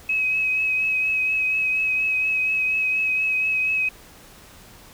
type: tone with vibrato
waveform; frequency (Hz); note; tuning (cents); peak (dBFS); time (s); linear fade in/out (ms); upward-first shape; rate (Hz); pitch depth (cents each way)
sine; 2549; D#7; +41; -19; 0.09-3.89; 5; triangle; 4.2; 26
effects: pink hiss -47 dBFS RMS until 4.93 s